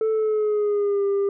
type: tone with pitch glide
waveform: sine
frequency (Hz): 440 to 398.8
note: A4 to G4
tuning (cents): 0 to +30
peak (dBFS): -16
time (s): 0.01-1.29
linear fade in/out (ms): 2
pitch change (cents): -170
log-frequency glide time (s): 0.11-1.04
effects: tanh soft clip ceiling -18 dBFS